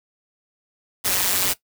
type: noise with amplitude modulation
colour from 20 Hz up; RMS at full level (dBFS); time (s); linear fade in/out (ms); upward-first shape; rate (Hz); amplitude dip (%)
white; -17; 1.04-1.54; 20; sine; 187; 95
effects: noise-tail reverb RT60 0.1 s tail -17 dB re dry